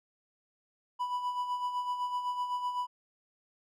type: tone with tremolo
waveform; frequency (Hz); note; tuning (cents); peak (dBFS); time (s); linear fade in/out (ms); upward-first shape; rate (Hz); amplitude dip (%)
triangle; 987.8; B5; 0; -27; 0.99-2.87; 20; sine; 7.9; 55
effects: none